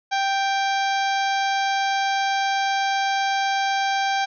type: harmonic tone with a mistuned harmonic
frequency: 784 Hz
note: G5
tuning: in tune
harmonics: 1 / 2 / 3 / 4 / 5 / 6 / 7 / 8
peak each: -21 / -27 / -31 / -33 / -35 / -37 / -38 / -39 dBFS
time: 0.11-4.26 s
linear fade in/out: 20 ms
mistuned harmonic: 4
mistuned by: +48 cents
effects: none